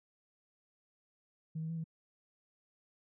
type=tone with pitch steps; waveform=sine; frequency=159 / 160.3 / 165.1 / 161.7 Hz; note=D#3 / E3 / E3 / E3; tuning=+38 / -48 / +3 / -33 cents; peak=-35 dBFS; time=1.55-1.842 s; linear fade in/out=10 ms; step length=73 ms; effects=tanh soft clip ceiling -31 dBFS